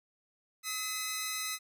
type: tone pair together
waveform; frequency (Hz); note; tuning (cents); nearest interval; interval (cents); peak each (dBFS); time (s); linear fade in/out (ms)
10% pulse; 1276.9 / 2027; D#6 / B6; +44 / +45; minor sixth; 801; -30 / -27; 0.63-1.59; 50
effects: none